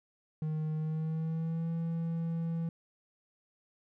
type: tone with pitch glide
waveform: triangle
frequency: 155.56 to 165.76 Hz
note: D#3 to E3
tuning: 0 to +10 cents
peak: -29 dBFS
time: 0.42-2.69 s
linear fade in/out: 2 ms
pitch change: +110 cents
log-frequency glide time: 0.76-1.7 s
effects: none